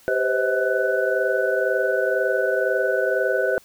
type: tone cluster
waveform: sine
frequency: 391.9 / 505 / 527 / 637 / 1492 Hz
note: G4 / B4 / C5 / D#5 / F#6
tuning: 0 / +39 / +12 / +41 / +14 cents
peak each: -25 dBFS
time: 0.08-3.58 s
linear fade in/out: 0 ms
effects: white hiss -53 dBFS RMS until 3.64 s